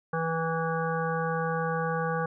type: harmonic tone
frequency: 163.5 Hz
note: E3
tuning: 14 cents flat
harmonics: 1 / 3 / 5 / 7 / 9 / 10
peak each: -31 / -31 / -34 / -34 / -36 / -40 dBFS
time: 0.13-2.26 s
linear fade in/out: 5 ms
effects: none